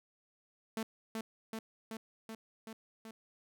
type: tone with echo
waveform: sawtooth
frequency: 222.5 Hz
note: A3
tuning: 20 cents sharp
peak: -31 dBFS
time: 0.77-0.83 s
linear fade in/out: 2 ms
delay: 380 ms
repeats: 6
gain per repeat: -2 dB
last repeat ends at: 3.11 s
effects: none